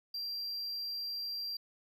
triangle tone, 4733 Hz, D8, 13 cents sharp, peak -35 dBFS, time 0.14-1.57 s, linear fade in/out 5 ms, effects none

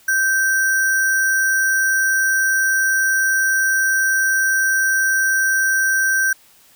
sine tone with sample-and-hold, 1560 Hz, G6, 9 cents flat, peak -14 dBFS, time 0.08-6.33 s, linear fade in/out 5 ms, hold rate 7350 Hz, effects white hiss -51 dBFS RMS until 6.75 s

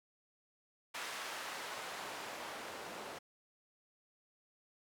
white noise with band-pass filter sweep, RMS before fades -45 dBFS, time 0.94-3.19 s, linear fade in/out 10 ms, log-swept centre 1300 to 500 Hz, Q 0.71, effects none

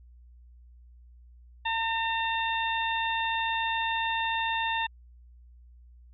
harmonic tone, 907 Hz, A#5, 48 cents flat, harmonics 1 / 2 / 3 / 4, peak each -29 / -32 / -34 / -35 dBFS, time 1.65-4.87 s, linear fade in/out 10 ms, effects added 60 Hz sine -50 dBFS peak until 6.13 s

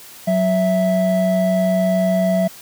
triangle tone pair together, 185 / 659.3 Hz, F#3 / E5, 0 / 0 cents, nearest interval octave + minor seventh, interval 2200 cents, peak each -15 dBFS, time 0.27-2.48 s, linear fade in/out 10 ms, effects white hiss -40 dBFS RMS until 2.61 s + high-pass 60 Hz 12 dB/octave

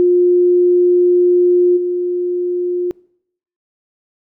sine tone with level steps, 355.7 Hz, F4, 32 cents sharp, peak -8 / -15 dBFS, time 0-2.91 s, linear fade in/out 0 ms, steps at 1.76 s, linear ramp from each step 20 ms, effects noise-tail reverb RT60 0.7 s tail -24 dB re dry

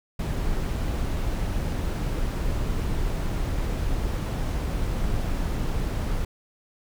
brown noise, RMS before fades -26 dBFS, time 0.19-6.25 s, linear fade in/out 5 ms, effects none

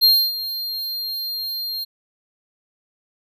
square tone with ADSR envelope, 4199 Hz, C8, 5 cents sharp, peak -10 dBFS, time 0.01-1.85 s, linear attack 29 ms, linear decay 280 ms, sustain -15 dB, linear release 20 ms, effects none

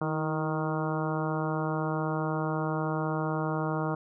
harmonic tone with a mistuned harmonic, 155.9 Hz, D#3, 4 cents sharp, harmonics 1 / 2 / 3 / 4 / 5 / 6 / 7 / 8 / 9, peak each -31 / -34 / -36 / -37 / -38 / -39 / -39 / -40 / -41 dBFS, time 0.01-3.95 s, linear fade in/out 5 ms, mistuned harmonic 2, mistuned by +43 cents, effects none

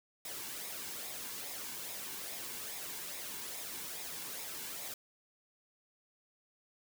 white noise with flanger, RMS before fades -43 dBFS, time 0.25-4.94 s, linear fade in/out 2 ms, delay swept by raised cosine 0.66 to 1.62 ms, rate 2.4 Hz, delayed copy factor -0.5, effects none

